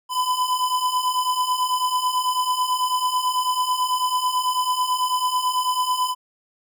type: beating tone pair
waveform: square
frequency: 1000 / 1009.1 Hz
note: B5 / B5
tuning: +21 / +37 cents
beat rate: 9.1 Hz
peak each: -26 / -22 dBFS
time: 0.09-6.15 s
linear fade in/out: 50 ms
effects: none